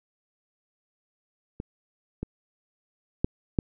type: clicks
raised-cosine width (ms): 3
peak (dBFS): -20 / -18 / -9 / -9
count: 4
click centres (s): 1.601 / 2.23 / 3.245 / 3.588
effects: none